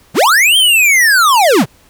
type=linear two-way sweep; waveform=square; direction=up then down; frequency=97.3 to 3208 to 97.3 Hz; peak=-7 dBFS; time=0.14-1.66 s; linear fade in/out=50 ms; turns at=0.57 s; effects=pink hiss -48 dBFS RMS until 1.89 s